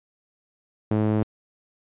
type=tone with band-pass filter; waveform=sawtooth; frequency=107.3 Hz; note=A2; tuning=43 cents flat; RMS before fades=-22 dBFS; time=0.91-1.23 s; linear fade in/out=0 ms; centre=290 Hz; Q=0.81; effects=resampled to 8000 Hz